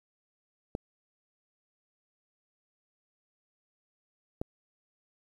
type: clicks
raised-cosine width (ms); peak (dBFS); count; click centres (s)
2; -19; 2; 0.751 / 4.415
effects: 9-bit